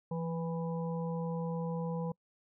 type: harmonic tone with a mistuned harmonic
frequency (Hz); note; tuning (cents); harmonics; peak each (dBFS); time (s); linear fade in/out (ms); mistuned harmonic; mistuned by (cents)
164.81; E3; 0; 1 / 3 / 5 / 6; -34 / -39 / -47 / -47; 0.11-2.12; 5; 1; +37
effects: noise-tail reverb RT60 0.1 s tail -26 dB re dry